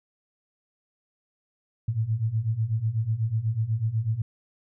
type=beating tone pair; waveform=sine; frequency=106.8 / 114.9 Hz; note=G#2 / A#2; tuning=+49 / -25 cents; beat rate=8.1 Hz; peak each=-28 / -25 dBFS; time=1.88-4.22 s; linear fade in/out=5 ms; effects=none